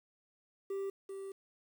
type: tone pair in turn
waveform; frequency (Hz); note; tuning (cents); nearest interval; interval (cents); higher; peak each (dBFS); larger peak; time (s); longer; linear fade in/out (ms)
triangle; 392 / 389.8; G4 / G4; 0 / -10; unison; 10; first; -33 / -39; first; 0.7-0.9 / 1.09-1.32; second; 5
effects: 10-bit